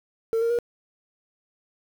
sine tone with pitch steps, 452 / 463.4 / 475 Hz, A4 / A#4 / A#4, +47 / -10 / +33 cents, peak -18 dBFS, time 0.33-0.588 s, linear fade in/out 0 ms, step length 86 ms, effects tanh soft clip ceiling -19 dBFS + 8-bit

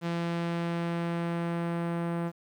sawtooth tone with low-pass filter sweep, 169.9 Hz, F3, 47 cents flat, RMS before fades -31 dBFS, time 0.01-2.32 s, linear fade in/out 50 ms, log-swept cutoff 4100 to 1500 Hz, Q 0.75, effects 10-bit

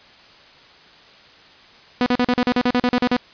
sawtooth tone bursts, 246.9 Hz, B3, in tune, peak -11 dBFS, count 13, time 2.01-3.165 s, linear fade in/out 0 ms, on 51 ms, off 41 ms, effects white hiss -47 dBFS RMS until 3.33 s + resampled to 11025 Hz

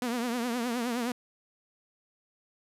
sawtooth tone with vibrato, 240 Hz, B3, 49 cents flat, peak -25 dBFS, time 0.02-1.12 s, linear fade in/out 2 ms, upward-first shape triangle, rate 9.6 Hz, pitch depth 110 cents each way, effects resampled to 32000 Hz

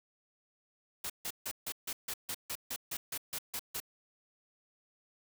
white noise bursts, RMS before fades -38 dBFS, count 14, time 1.04-3.802 s, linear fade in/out 5 ms, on 58 ms, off 150 ms, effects none

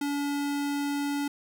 square tone, 285.7 Hz, D4, 48 cents flat, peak -28 dBFS, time 0.01-1.28 s, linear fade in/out 5 ms, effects none

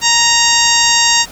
harmonic tone, 932.3 Hz, A#5, in tune, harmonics 1 / 2 / 3 / 4 / 5 / 6 / 7 / 8, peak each -17 / -17 / -17 / -17 / -17 / -17 / -17 / -17 dBFS, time 0.01-1.26 s, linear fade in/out 50 ms, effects pink hiss -35 dBFS RMS until 1.31 s

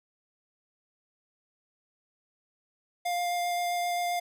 square tone with vibrato, 703 Hz, F5, 11 cents sharp, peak -28 dBFS, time 3.05-4.2 s, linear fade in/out 10 ms, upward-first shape sine, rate 7.6 Hz, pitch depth 8 cents each way, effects 11-bit

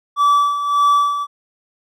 triangle tone with tremolo, 1154 Hz, D6, 31 cents flat, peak -8 dBFS, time 0.16-1.27 s, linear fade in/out 50 ms, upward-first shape sine, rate 1.7 Hz, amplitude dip 65%, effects none

